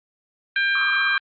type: harmonic tone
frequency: 796 Hz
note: G5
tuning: 26 cents sharp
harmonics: 2 / 3 / 4 / 5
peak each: -19 / -26 / -31 / -32 dBFS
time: 0.56-1.18 s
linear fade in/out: 2 ms
type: band-pass noise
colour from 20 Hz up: white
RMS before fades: -30 dBFS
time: 0.75-1.18 s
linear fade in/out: 2 ms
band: 1100 to 1300 Hz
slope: 96 dB/octave
effects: Opus 32 kbps